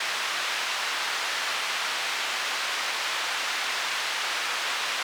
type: band-pass noise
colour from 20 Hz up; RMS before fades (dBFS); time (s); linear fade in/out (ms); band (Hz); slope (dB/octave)
pink; -29; 0-5.03; 5; 1200 to 4500; 12
effects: none